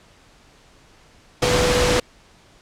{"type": "tone in noise", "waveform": "sine", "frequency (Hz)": 493.9, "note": "B4", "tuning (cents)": 0, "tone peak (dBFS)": -19, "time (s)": [1.42, 2], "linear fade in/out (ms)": 5, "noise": "pink", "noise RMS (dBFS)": -19, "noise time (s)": [1.42, 2], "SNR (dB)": -3, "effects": ["pink hiss -52 dBFS RMS until 2.61 s", "low-pass 7000 Hz 12 dB/octave"]}